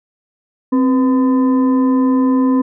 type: tone with frequency modulation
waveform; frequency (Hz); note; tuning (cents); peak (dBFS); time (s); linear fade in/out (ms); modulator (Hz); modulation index
sine; 261.7; C4; 0; -10; 0.72-2.62; 10; 755; 0.44
effects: none